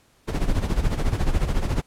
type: noise with tremolo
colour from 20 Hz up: brown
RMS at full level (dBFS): -19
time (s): 0.27-1.82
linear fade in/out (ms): 20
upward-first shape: sine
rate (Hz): 14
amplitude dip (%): 70
effects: pink hiss -60 dBFS RMS until 1.86 s + low-pass 12000 Hz 12 dB/octave